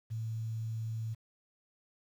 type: tone with quantisation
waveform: sine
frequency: 112 Hz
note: A2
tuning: 31 cents sharp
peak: -34 dBFS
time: 0.1-1.15 s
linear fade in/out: 20 ms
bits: 10
effects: none